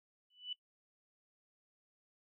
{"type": "tone with exponential growth", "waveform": "sine", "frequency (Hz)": 2975, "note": "F#7", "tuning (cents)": 9, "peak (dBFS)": -36, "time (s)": [0.3, 0.53], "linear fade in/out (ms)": 5, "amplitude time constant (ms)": 50, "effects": ["noise-tail reverb RT60 0.1 s tail -20 dB re dry"]}